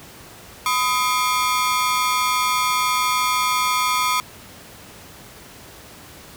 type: ring-modulated tone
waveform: sawtooth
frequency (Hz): 1133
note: C#6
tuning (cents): +37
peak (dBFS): -11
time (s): 0.66-4.2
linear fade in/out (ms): 0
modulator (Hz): 123
effects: pink hiss -42 dBFS RMS until 6.36 s + high-pass 60 Hz 12 dB/octave